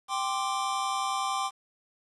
square chord, G suspended fourth, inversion none, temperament just, 784 / 1045.3 / 1176 Hz, G5 / C6 / D6, 0 / -2 / +2 cents, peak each -33 dBFS, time 0.08-1.51 s, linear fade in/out 50 ms, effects resampled to 24000 Hz + 9-bit

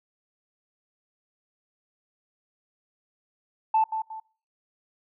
sine tone with echo, 880 Hz, A5, in tune, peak -17 dBFS, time 3.74-3.84 s, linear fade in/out 5 ms, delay 180 ms, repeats 2, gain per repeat -9 dB, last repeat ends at 4.2 s, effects noise-tail reverb RT60 0.4 s tail -23 dB re dry + tanh soft clip ceiling -14 dBFS

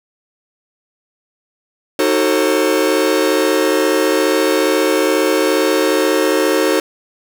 45% pulse chord, D# diminished seventh, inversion none, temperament just, 311.1 / 373.4 / 448 / 537.6 Hz, D#4 / F#4 / A4 / C5, 0 / +16 / +31 / +47 cents, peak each -18 dBFS, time 1.99-6.8 s, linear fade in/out 2 ms, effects none

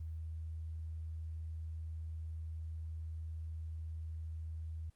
sine tone, 80 Hz, D#2, 49 cents sharp, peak -40 dBFS, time 0-4.9 s, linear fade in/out 5 ms, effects pink hiss -75 dBFS RMS until 4.95 s + Opus 32 kbps

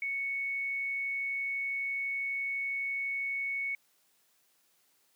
sine tone, 2217 Hz, C#7, in tune, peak -31 dBFS, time 0.02-3.75 s, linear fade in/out 2 ms, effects white hiss -70 dBFS RMS until 5.15 s + high-pass 150 Hz 12 dB/octave

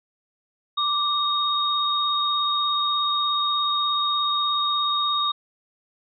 sine tone pair together, 1174.7 / 3729 Hz, D6 / A#7, 0 / 0 cents, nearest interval octave + minor sixth, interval 2000 cents, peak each -23 dBFS, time 0.77-5.32 s, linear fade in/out 10 ms, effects none

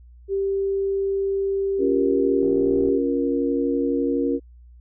sine tone, 392 Hz, G4, in tune, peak -20 dBFS, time 0.28-3.01 s, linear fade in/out 50 ms
sine chord, Bb minor, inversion first, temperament equal with one note detuned, 277.2 / 349.2 / 470.5 Hz, Db4 / F4 / Bb4, 0 / 0 / +16 cents, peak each -22 / -26 / -24 dBFS, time 1.78-4.4 s, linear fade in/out 50 ms
click train, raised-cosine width 2 ms, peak -23 dBFS, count 29, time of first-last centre 2.43-2.888 s, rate 61.1 Hz
effects added 60 Hz sine -44 dBFS peak until 4.8 s

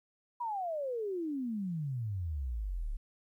sine exponential sweep, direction down, 987.8 to 33 Hz, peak -33 dBFS, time 0.4-2.97 s, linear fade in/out 10 ms, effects 12-bit

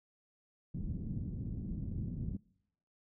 white low-pass noise, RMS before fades -39 dBFS, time 0.74-2.37 s, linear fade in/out 5 ms, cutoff 210 Hz, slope 24 dB/octave, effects noise-tail reverb RT60 0.8 s tail -25 dB re dry

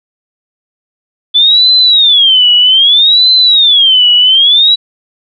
sine tone with vibrato, 3447 Hz, A7, 36 cents flat, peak -3 dBFS, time 1.34-4.76 s, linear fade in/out 20 ms, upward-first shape sine, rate 0.63 Hz, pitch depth 280 cents each way, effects none

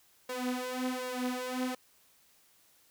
sawtooth tone with flanger, 252.5 Hz, B3, 39 cents sharp, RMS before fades -35 dBFS, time 0.29-1.75 s, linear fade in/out 5 ms, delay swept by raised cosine 1.8 to 5.9 ms, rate 1.3 Hz, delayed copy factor +0.85, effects white hiss -65 dBFS RMS until 2.9 s

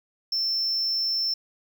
sine tone, 5350 Hz, E8, 25 cents sharp, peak -21 dBFS, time 0.32-1.34 s, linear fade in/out 5 ms, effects tanh soft clip ceiling -21 dBFS + 9-bit

